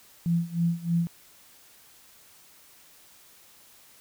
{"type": "tone with tremolo", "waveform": "sine", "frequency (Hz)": 169.6, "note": "E3", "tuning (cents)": 50, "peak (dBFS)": -20, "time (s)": [0.26, 1.07], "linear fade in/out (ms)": 0, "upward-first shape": "sine", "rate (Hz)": 3.2, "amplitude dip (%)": 90, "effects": ["white hiss -55 dBFS RMS until 4 s"]}